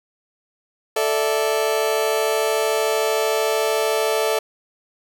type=chord; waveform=35% pulse; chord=A suspended fourth; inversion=none; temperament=just; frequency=440 / 586.7 / 660 Hz; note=A4 / D5 / E5; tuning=0 / -2 / +2 cents; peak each=-19 / -23 / -22 dBFS; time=0.96-4.39 s; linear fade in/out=5 ms; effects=none